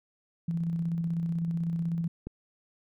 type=tone with tremolo; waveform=sine; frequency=167.5 Hz; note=E3; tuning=28 cents sharp; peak=-26 dBFS; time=0.48-2.08 s; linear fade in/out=5 ms; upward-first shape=square; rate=16 Hz; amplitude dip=30%
type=click; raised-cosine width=3 ms; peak=-24 dBFS; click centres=2.27 s
effects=none